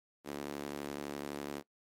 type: tone with high-pass filter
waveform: sawtooth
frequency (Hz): 71.9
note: D2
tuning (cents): -36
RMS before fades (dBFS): -41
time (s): 0.24-1.63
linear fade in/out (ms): 50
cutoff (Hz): 300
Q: 1.7
effects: noise-tail reverb RT60 0.1 s tail -21 dB re dry + MP3 64 kbps